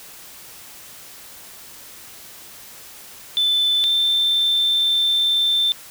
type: tone pair in turn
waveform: sine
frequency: 3520 / 3559 Hz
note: A7 / A7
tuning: 0 / +19 cents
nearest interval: unison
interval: 19 cents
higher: second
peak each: -14 dBFS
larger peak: neither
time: 3.37-3.84 / 3.84-5.72 s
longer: second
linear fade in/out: 0 ms
effects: tanh soft clip ceiling -12 dBFS + white hiss -41 dBFS RMS until 5.9 s